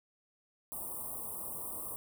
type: band-stop noise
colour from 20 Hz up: white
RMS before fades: -41 dBFS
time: 0.72-1.96 s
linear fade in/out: 0 ms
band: 1200 to 8400 Hz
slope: 96 dB/octave
effects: none